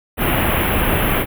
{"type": "band-stop noise", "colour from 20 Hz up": "pink", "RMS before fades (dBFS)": -17, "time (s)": [0.17, 1.26], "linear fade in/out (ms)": 50, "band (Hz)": [3100, 11000], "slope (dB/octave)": 48, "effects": []}